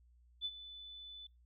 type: tone with ADSR envelope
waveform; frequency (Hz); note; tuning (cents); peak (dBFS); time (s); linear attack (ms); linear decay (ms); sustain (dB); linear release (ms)
sine; 3497; A7; -11; -34; 0.41-1.27; 42; 50; -14; 6
effects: noise-tail reverb RT60 0.2 s tail -23 dB re dry + added 60 Hz sine -63 dBFS peak until 1.45 s